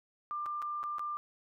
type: tone with dropouts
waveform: sine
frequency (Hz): 1192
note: D6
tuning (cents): +25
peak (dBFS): -34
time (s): 0.31-1.17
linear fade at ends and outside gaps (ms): 0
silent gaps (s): 0.459-0.463 / 0.619-0.624 / 0.831-0.838 / 0.984-0.994
effects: none